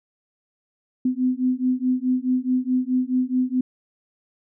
sine beating tone pair, 252 / 256.7 Hz, B3 / C4, +35 / -33 cents, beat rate 4.7 Hz, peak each -22 dBFS, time 1.05-3.61 s, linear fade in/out 5 ms, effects none

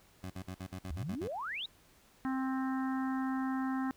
20% pulse tone bursts, 93 Hz, F#2, 9 cents sharp, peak -35 dBFS, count 9, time 0.23-1.28 s, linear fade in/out 10 ms, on 74 ms, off 48 ms
sine exponential sweep, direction up, 63.5 to 3975 Hz, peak -36 dBFS, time 0.9-1.66 s, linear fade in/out 5 ms
harmonic tone, 263.2 Hz, C4, 10 cents sharp, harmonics 1 / 3 / 4 / 5 / 6 / 7, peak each -32 / -42 / -44 / -46 / -48 / -49 dBFS, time 2.25-3.91 s, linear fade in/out 0 ms
effects pink hiss -64 dBFS RMS until 3.96 s

